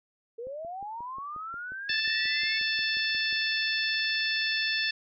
sine linear sweep, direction up, 448 to 2216 Hz, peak -35 dBFS, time 0.38-2.59 s, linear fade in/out 10 ms
click train, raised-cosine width 2 ms, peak -37 dBFS, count 17, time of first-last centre 0.47-3.327 s, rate 5.6 Hz
harmonic tone, 881 Hz, A5, 2 cents sharp, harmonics 2 / 3 / 4 / 5 / 6, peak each -30 / -32 / -33 / -34 / -35 dBFS, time 1.89-4.91 s, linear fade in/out 5 ms
effects none

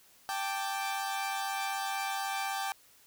sawtooth chord, G suspended second, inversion none, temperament equal, 784 / 880 / 1174.7 Hz, G5 / A5 / D6, 0 / 0 / 0 cents, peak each -30 / -36 / -36 dBFS, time 0.29-2.72 s, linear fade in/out 0 ms, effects white hiss -61 dBFS RMS until 3.06 s

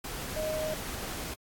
sine tone in noise, 622 Hz, D#5, 1 cent flat, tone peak -30 dBFS, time 0.36-0.74 s, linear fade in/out 5 ms, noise pink, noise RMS -38 dBFS, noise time 0.04-1.34 s, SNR +5 dB, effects AAC 64 kbps

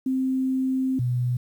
sine tone pair in turn, 261.6 / 123.46 Hz, C4 / B2, 0 / 0 cents, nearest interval octave + minor second, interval 1300 cents, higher first, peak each -21 dBFS, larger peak neither, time 0.06-0.99 / 0.99-1.37 s, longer first, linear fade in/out 5 ms, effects 9-bit

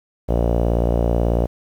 sawtooth tone with low-pass filter, 58.27 Hz, A#1, in tune, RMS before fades -18 dBFS, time 0.28-1.47 s, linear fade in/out 20 ms, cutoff 590 Hz, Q 3, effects 8-bit

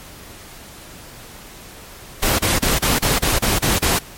pink noise bursts, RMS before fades -17 dBFS, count 9, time 2.22-3.99 s, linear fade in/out 10 ms, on 170 ms, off 30 ms, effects pink hiss -39 dBFS RMS until 4.17 s + MP3 64 kbps

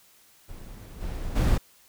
brown noise with level steps, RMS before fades -41 / -33 / -21 dBFS, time 0.48-1.58 s, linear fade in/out 10 ms, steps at 1 / 1.35 s, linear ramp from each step 20 ms, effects white hiss -58 dBFS RMS until 1.88 s

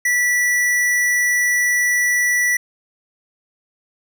sine tone with hard clipping, 1958 Hz, B6, 15 cents flat, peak -16 dBFS, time 0.05-2.57 s, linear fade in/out 5 ms, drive 15 dB, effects none

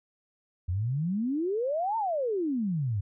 sine exponential two-way sweep, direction up then down, 83.5 to 926 to 93.3 Hz, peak -26 dBFS, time 0.68-3.01 s, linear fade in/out 10 ms, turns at 1.97 s, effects none

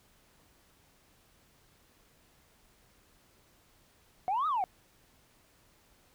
sine exponential two-way sweep, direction up then down, 714 to 1300 to 714 Hz, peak -26 dBFS, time 4.28-4.64 s, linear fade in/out 0 ms, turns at 4.47 s, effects tanh soft clip ceiling -24 dBFS + pink hiss -65 dBFS RMS until 6.14 s

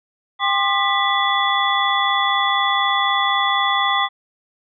sine tone cluster, 797 / 1058 / 1202 / 1973 / 3432 Hz, G5 / C6 / D6 / B6 / A7, +28 / +19 / +40 / -2 / -44 cents, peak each -22 dBFS, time 0.39-4.09 s, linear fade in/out 50 ms, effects none

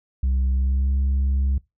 sine tone with pitch glide, 65 to 67.45 Hz, C2 to C#2, -11 to -47 cents, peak -15 dBFS, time 0.23-1.58 s, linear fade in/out 5 ms, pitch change +64 cents, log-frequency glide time 0.53-0.91 s, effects noise-tail reverb RT60 0.2 s tail -23 dB re dry + tanh soft clip ceiling -17 dBFS

